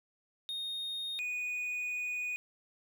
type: tone pair in turn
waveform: triangle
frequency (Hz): 3704 / 2472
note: A#7 / D#7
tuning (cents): -12 / -12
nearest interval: perfect fifth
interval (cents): 700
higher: first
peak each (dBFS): -34 / -32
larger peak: second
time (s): 0.49-1.19 / 1.19-2.36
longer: second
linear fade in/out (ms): 0
effects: none